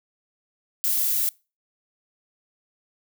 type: noise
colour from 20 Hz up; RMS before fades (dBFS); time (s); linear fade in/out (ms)
violet; -23; 0.84-1.29; 0
effects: noise-tail reverb RT60 0.3 s tail -24 dB re dry